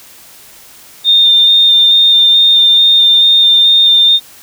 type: tone with vibrato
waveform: sine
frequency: 3628 Hz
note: A#7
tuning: 48 cents flat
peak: -4 dBFS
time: 1.04-4.2 s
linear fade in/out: 50 ms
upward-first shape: square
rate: 2.3 Hz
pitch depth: 10 cents each way
effects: white hiss -38 dBFS RMS until 4.42 s